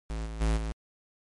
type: tone with level steps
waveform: square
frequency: 54.7 Hz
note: A1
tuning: 9 cents flat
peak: -32 / -36 / -24 / -31 dBFS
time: 0.1-0.72 s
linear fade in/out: 0 ms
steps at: 0.25 / 0.4 / 0.56 s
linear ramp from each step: 20 ms
effects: MP3 48 kbps